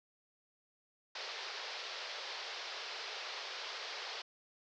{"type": "band-pass noise", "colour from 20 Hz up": "white", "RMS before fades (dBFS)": -44, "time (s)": [1.15, 4.22], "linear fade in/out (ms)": 5, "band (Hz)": [400, 5200], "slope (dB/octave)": 48, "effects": []}